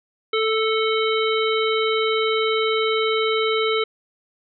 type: harmonic tone with a mistuned harmonic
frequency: 440 Hz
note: A4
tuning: in tune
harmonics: 1 / 3 / 5 / 7 / 9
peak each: -20 / -25 / -27 / -28 / -30 dBFS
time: 0.33-3.84 s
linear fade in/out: 5 ms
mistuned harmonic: 9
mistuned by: -41 cents
effects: none